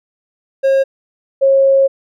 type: tone pair in turn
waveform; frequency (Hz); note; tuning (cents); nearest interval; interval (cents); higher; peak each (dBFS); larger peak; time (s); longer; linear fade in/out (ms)
triangle / sine; 540 / 542.8; C#5 / C#5; -45 / -36; unison; 9; second; -7; neither; 0.63-0.84 / 1.41-1.88; second; 20
effects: none